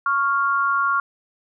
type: tone pair together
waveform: sine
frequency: 1108.7 / 1396.9 Hz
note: C#6 / F6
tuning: 0 / 0 cents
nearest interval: major third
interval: 400 cents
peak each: -20 dBFS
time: 0.06-1 s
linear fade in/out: 2 ms
effects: none